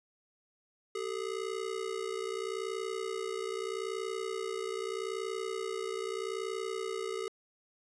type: ring-modulated tone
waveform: square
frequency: 415.3 Hz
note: G#4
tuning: in tune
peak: -32 dBFS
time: 0.95-7.28 s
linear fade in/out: 0 ms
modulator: 30.4 Hz
effects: resampled to 22050 Hz + 11-bit